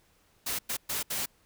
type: noise bursts at uneven times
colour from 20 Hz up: white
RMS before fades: -32 dBFS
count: 4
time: 0.46-0.59 / 0.69-0.77 / 0.89-1.03 / 1.1-1.26 s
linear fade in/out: 10 ms
effects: pink hiss -66 dBFS RMS until 1.45 s